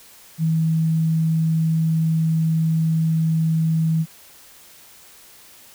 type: tone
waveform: sine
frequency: 161.1 Hz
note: E3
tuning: 39 cents flat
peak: -16 dBFS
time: 0.38-4.06 s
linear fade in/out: 50 ms
effects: white hiss -47 dBFS RMS until 5.74 s